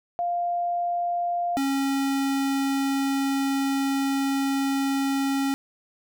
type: tone pair in turn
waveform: sine / square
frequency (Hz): 698.5 / 273.7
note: F5 / C#4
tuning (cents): 0 / -22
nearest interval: octave + major third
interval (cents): 1622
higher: first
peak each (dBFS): -23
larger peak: neither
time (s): 0.19-1.57 / 1.57-5.54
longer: second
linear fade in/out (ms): 0
effects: none